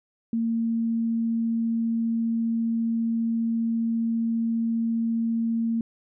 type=tone; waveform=sine; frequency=228.7 Hz; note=A#3; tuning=33 cents flat; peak=-22 dBFS; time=0.33-5.81 s; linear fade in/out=2 ms; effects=none